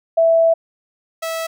sine / sawtooth tone pair in turn, 659.3 / 652.9 Hz, E5 / E5, 0 / -17 cents, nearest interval unison, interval 17 cents, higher first, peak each -10 / -18 dBFS, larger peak first, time 0.17-0.54 / 1.22-1.47 s, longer first, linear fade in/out 10 ms, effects none

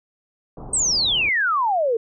pink low-pass noise, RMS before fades -36 dBFS, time 0.57-1.29 s, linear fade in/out 2 ms, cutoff 1100 Hz, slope 48 dB/octave
sine exponential sweep, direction down, 8500 to 434.9 Hz, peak -17 dBFS, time 0.73-1.97 s, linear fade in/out 5 ms
effects none

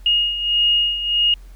sine beating tone pair, 2860 / 2861.6 Hz, F7 / F7, +41 / +41 cents, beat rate 1.6 Hz, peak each -16 / -22 dBFS, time 0.06-1.34 s, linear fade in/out 2 ms, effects added 44 Hz sine -37 dBFS peak until 1.55 s + pink hiss -55 dBFS RMS until 1.55 s

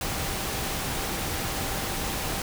sine tone in noise, 784 Hz, G5, in tune, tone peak -41 dBFS, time 0.01-2.42 s, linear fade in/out 2 ms, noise pink, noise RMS -30 dBFS, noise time 0.01-2.42 s, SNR -14 dB, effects none

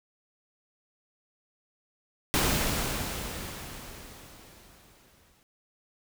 pink noise with exponential decay, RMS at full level -24 dBFS, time 2.34-5.43 s, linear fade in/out 0 ms, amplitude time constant 670 ms, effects none

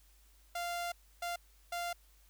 sawtooth tone bursts at uneven times, 695 Hz, F5, 9 cents flat, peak -32 dBFS, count 3, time 0.55-0.92 / 1.22-1.36 / 1.72-1.93 s, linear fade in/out 5 ms, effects added 50 Hz sine -62 dBFS peak until 2.29 s + white hiss -68 dBFS RMS until 2.29 s

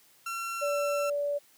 30% pulse tone with pitch glide, 1360 to 1345.2 Hz, F6 to E6, -46 to +35 cents, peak -30 dBFS, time 0.26-1.1 s, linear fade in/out 5 ms, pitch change -19 cents, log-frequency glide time 0.59-0.66 s
sine tone, 577 Hz, D5, 31 cents flat, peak -27 dBFS, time 0.61-1.39 s, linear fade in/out 20 ms
effects white hiss -61 dBFS RMS until 1.57 s + high-pass 100 Hz 12 dB/octave

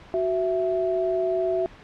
sine tone pair together, 371.7 / 661.8 Hz, F#4 / E5, +8 / +7 cents, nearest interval minor seventh, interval 999 cents, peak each -24 dBFS, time 0.14-1.66 s, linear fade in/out 0 ms, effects pink hiss -47 dBFS RMS until 1.83 s + low-pass 3000 Hz 12 dB/octave

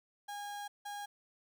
35% pulse tone bursts at uneven times, 818 Hz, G#5, 26 cents flat, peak -39 dBFS, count 2, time 0.28-0.68 / 0.85-1.06 s, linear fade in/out 10 ms, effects none

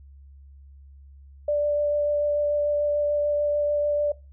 sine tone with vibrato, 587.3 Hz, D5, in tune, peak -20 dBFS, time 1.48-4.12 s, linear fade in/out 5 ms, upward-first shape sine, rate 6.8 Hz, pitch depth 8 cents each way, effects noise-tail reverb RT60 0.3 s tail -22 dB re dry + added 69 Hz sine -45 dBFS peak until 4.32 s

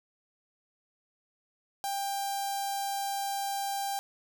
sawtooth tone with notch filter, 792 Hz, G5, 18 cents sharp, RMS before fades -33 dBFS, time 1.84-3.99 s, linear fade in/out 0 ms, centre 2000 Hz, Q 0.54, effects none

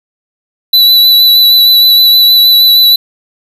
square tone with vibrato, 3964 Hz, B7, 6 cents sharp, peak -3 dBFS, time 0.73-2.96 s, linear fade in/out 5 ms, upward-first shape sine, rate 6.4 Hz, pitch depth 19 cents each way, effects none

